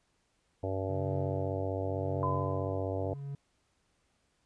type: harmonic tone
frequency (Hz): 95.6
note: G2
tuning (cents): -43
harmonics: 1 / 3 / 4 / 5 / 6 / 7 / 8 / 9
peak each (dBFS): -35 / -40 / -41 / -38 / -39 / -40 / -50 / -48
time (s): 0.63-3.14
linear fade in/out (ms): 5
type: tone with tremolo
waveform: triangle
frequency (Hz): 140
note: C#3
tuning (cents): +18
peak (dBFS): -31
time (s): 0.89-3.35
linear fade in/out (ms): 2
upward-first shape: triangle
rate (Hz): 0.87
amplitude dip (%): 100
type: tone with exponential decay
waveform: sine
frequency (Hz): 1015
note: B5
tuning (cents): +47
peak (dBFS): -29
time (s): 2.23-3.2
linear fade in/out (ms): 1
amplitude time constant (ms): 210
effects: pink hiss -74 dBFS RMS until 4.45 s + resampled to 22050 Hz